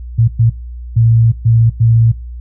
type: tone bursts at uneven times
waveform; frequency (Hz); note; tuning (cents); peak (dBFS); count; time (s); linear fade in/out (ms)
sine; 114.6; A#2; -29; -6; 5; 0.18-0.28 / 0.39-0.5 / 0.96-1.32 / 1.45-1.7 / 1.8-2.12; 10
effects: noise-tail reverb RT60 0.3 s tail -21 dB re dry + added 60 Hz sine -24 dBFS peak until 2.4 s